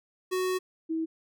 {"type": "tone pair in turn", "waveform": ["square", "sine"], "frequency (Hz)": [370, 323], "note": ["F#4", "E4"], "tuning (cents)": [0, -35], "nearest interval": "major second", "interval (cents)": 235, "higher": "first", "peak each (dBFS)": -27, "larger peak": "neither", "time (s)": [[0.31, 0.59], [0.89, 1.06]], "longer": "first", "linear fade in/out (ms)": 20, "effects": []}